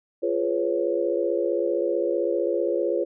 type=chord; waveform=sine; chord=C# dominant seventh; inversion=first; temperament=just; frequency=346.5 / 415.8 / 498.9 / 554.4 Hz; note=E#4 / G#4 / B4 / C#5; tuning=-14 / +2 / +17 / 0 cents; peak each=-26 / -28 / -27 / -27 dBFS; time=0.22-3.05 s; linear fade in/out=20 ms; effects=none